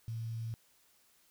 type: tone with quantisation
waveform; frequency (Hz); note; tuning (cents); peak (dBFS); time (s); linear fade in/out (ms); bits
sine; 113.9; A#2; -40; -36; 0.08-0.54; 0; 10
effects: white hiss -68 dBFS RMS until 1.3 s